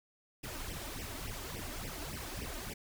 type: noise with flanger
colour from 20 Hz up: pink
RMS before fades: -42 dBFS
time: 0.43-2.74 s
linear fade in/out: 10 ms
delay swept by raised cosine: 0.36 to 3.36 ms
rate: 3.5 Hz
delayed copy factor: +1
effects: none